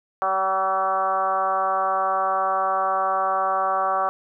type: tone with frequency modulation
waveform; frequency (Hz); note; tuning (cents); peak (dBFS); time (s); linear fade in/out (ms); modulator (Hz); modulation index
sine; 953; A#5; +38; -19; 0.22-4.09; 0; 190; 2
effects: none